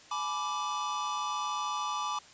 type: chord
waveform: square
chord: G# diminished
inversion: none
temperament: equal with one note detuned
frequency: 846.6 / 987.8 / 1174.7 Hz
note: G#5 / B5 / D6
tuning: +33 / 0 / 0 cents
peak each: -39 / -38 / -34 dBFS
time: 0.11-2.19 s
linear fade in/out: 5 ms
effects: white hiss -54 dBFS RMS until 2.33 s + resampled to 16000 Hz